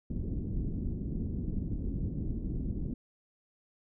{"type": "low-pass noise", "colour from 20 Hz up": "pink", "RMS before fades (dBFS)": -34, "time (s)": [0.1, 2.94], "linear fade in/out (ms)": 5, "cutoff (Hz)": 300, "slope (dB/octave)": 24, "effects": []}